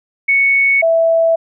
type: tone pair in turn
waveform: sine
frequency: 2217 / 659.1 Hz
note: C#7 / E5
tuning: 0 / 0 cents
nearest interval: octave + major sixth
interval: 2100 cents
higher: first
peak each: -9 dBFS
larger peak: neither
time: 0.28-0.82 / 0.82-1.36 s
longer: neither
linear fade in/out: 10 ms
effects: none